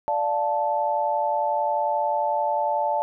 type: chord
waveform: sine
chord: D minor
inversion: none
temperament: equal with one note detuned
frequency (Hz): 587.3 / 698.5 / 877.5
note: D5 / F5 / A5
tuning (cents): 0 / 0 / -5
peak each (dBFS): -26 / -28 / -23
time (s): 0.08-3.02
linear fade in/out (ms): 0
effects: none